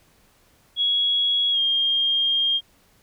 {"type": "tone with pitch glide", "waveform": "sine", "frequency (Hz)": [3333, 3218], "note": ["G#7", "G7"], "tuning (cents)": [5, 45], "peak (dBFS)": -18, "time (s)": [0.76, 2.61], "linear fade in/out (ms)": 50, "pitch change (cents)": -60, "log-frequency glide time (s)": [1.51, 1.59], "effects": ["pink hiss -59 dBFS RMS until 3.02 s"]}